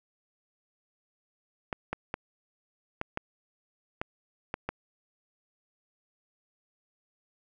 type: clicks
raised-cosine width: 0.5 ms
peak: -16 dBFS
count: 8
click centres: 1.728 / 1.93 / 2.141 / 3.014 / 3.174 / 4.015 / 4.541 / 4.69 s
effects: none